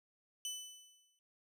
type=tone with exponential decay; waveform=20% pulse; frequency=3000 Hz; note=F#7; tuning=23 cents sharp; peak=-32 dBFS; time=0.45-1.19 s; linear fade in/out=1 ms; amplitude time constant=160 ms; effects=none